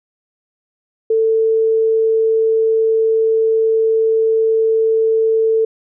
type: tone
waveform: sine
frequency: 445.3 Hz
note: A4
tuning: 21 cents sharp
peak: -11 dBFS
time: 1.1-5.65 s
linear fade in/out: 5 ms
effects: none